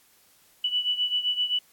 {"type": "beating tone pair", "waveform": "sine", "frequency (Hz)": [2960, 2967.7], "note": ["F#7", "F#7"], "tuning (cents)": [0, 5], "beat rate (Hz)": 7.7, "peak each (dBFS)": [-25, -29], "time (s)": [0.64, 1.59], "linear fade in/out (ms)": 5, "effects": ["white hiss -60 dBFS RMS until 1.72 s", "AAC 64 kbps"]}